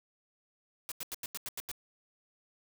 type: noise bursts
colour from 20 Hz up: white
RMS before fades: -39 dBFS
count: 8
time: 0.89-1.715 s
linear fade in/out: 0 ms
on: 27 ms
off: 87 ms
effects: none